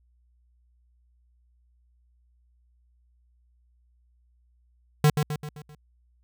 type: tone with echo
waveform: square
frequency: 150 Hz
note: D3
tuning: 37 cents sharp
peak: -16 dBFS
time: 5.04-5.1 s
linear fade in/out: 2 ms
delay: 130 ms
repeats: 5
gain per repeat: -6 dB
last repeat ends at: 5.75 s
effects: added 60 Hz sine -61 dBFS peak until 6.23 s